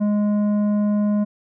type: tone with tanh clipping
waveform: sine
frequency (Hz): 207.7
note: G#3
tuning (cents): 0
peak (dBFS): -18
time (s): 0-1.25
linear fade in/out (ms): 20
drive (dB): 9
effects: none